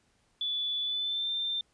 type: tone with pitch glide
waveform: sine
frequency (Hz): 3459 to 3581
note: A7 to A7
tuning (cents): -30 to +30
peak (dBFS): -29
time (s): 0.41-1.61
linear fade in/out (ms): 2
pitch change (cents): +60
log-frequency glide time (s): 0.82-1.3
effects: pink hiss -70 dBFS RMS until 1.73 s + resampled to 22050 Hz